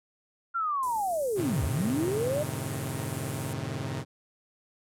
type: linear two-way sweep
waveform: sine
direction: down then up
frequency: 1396.9 to 63 to 618 Hz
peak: -26 dBFS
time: 0.54-2.44 s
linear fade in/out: 20 ms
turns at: 1.64 s
type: band-stop noise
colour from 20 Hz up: white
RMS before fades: -40 dBFS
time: 0.83-3.53 s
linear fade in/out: 0 ms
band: 600 to 7300 Hz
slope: 24 dB/octave
type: chord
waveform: sawtooth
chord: F# diminished seventh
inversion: none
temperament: equal with one note detuned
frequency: 92.5 / 110 / 133.64 / 155.56 Hz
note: F#2 / A2 / C3 / Eb3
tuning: 0 / 0 / +37 / 0 cents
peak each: -37 / -33 / -31 / -34 dBFS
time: 1.35-4.05 s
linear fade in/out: 50 ms
effects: low-pass 11000 Hz 12 dB/octave